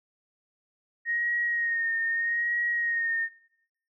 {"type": "tone with vibrato", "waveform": "sine", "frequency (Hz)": 1864.7, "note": "A#6", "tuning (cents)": 0, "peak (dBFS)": -25, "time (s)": [1.05, 3.29], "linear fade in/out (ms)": 50, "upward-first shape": "sine", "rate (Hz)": 0.8, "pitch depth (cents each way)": 34, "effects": ["noise-tail reverb RT60 0.8 s tail -20 dB re dry"]}